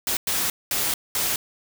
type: noise bursts at uneven times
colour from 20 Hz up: white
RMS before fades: -24 dBFS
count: 4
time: 0.07-0.17 / 0.27-0.5 / 0.71-0.94 / 1.15-1.36 s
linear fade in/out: 2 ms
effects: none